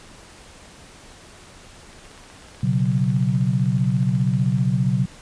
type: click train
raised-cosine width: 0.3 ms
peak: -30 dBFS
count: 44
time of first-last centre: 1.93-4.584 s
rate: 16.2 Hz
type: chord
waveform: sine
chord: B suspended second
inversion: none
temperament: equal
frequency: 123.47 / 138.59 / 185 Hz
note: B2 / C#3 / F#3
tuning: 0 / 0 / 0 cents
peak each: -21 / -21 / -22 dBFS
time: 2.63-5.06 s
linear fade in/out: 5 ms
effects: pink hiss -45 dBFS RMS until 5.21 s + resampled to 22050 Hz